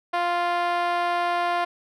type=tone with band-pass filter; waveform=5% pulse; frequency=349 Hz; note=F4; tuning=1 cent flat; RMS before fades=-24 dBFS; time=0.13-1.65 s; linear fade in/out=10 ms; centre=760 Hz; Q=1.9; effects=none